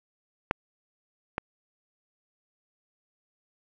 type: clicks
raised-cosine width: 0.5 ms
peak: -8 / -13 dBFS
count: 2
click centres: 0.511 / 1.381 s
effects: none

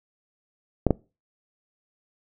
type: clicks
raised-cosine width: 2 ms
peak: -5 dBFS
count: 2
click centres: 0.867 / 0.907 s
effects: noise-tail reverb RT60 0.3 s tail -23 dB re dry

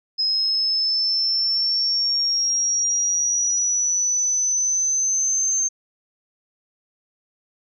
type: linear sweep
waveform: sine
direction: up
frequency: 5100 to 6330 Hz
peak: -18 dBFS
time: 0.18-5.69 s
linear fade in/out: 20 ms
effects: none

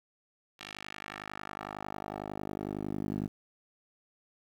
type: tone with band-pass filter sweep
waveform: 10% pulse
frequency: 51 Hz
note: G#1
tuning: 31 cents flat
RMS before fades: -39 dBFS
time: 0.59-3.28 s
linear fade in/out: 10 ms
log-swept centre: 3100 to 220 Hz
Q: 1.3
effects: 10-bit

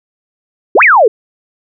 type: exponential two-way sweep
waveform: sine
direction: up then down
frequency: 309.7 to 2600 to 398.2 Hz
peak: -3 dBFS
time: 0.75-1.08 s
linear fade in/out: 5 ms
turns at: 0.83 s
effects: none

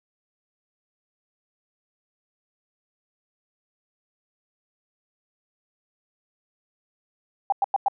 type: tone bursts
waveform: sine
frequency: 795 Hz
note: G5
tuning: 24 cents sharp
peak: -17 dBFS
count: 4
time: 7.5-7.883 s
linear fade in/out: 2 ms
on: 23 ms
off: 97 ms
effects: none

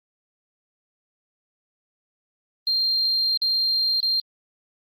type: tone with dropouts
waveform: sine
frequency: 4186 Hz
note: C8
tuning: in tune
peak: -18 dBFS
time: 2.67-4.2 s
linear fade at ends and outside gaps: 2 ms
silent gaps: 3.373-3.418 / 4.004-4.028 s
effects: tanh soft clip ceiling -15 dBFS + Opus 24 kbps

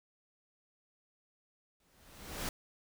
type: noise with exponential growth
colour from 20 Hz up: pink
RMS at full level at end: -35 dBFS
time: 1.8-2.49 s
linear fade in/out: 2 ms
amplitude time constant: 150 ms
effects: none

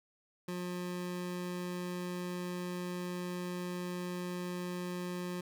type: tone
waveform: 25% pulse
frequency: 178.6 Hz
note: F3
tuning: 39 cents sharp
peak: -33 dBFS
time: 0.48-5.41 s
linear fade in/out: 5 ms
effects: none

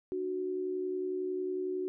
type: tone pair together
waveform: sine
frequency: 299 / 370 Hz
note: D4 / F#4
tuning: +31 / 0 cents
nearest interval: major third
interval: 369 cents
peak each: -40 / -32 dBFS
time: 0.12-1.88 s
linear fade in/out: 0 ms
effects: none

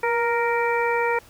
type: harmonic tone with a mistuned harmonic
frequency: 466.2 Hz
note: A#4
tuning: in tune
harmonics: 1 / 2 / 3 / 4 / 5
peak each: -23 / -24 / -30 / -29 / -29 dBFS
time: 0.03-1.19 s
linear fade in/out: 5 ms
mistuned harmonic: 1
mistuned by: +32 cents
effects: pink hiss -51 dBFS RMS until 1.29 s

